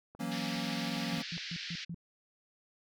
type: click train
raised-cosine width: 1 ms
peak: -37 dBFS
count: 4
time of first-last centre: 0.15-1.38 s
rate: 2.44 Hz
type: chord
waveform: square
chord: F# dominant seventh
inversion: third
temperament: equal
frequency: 164.81 / 185 / 233.1 / 277.2 Hz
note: E3 / F#3 / A#3 / C#4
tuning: 0 / 0 / 0 / 0 cents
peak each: -42 / -41 / -39 / -42 dBFS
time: 0.19-1.23 s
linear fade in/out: 20 ms
type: band-pass noise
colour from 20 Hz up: white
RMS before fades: -42 dBFS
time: 0.31-1.85 s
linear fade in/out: 10 ms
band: 1600 to 5200 Hz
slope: 48 dB/octave
type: tone bursts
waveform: sine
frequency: 169.4 Hz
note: E3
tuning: 48 cents sharp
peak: -37 dBFS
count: 5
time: 1.13-1.945 s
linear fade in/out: 2 ms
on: 51 ms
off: 140 ms
effects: none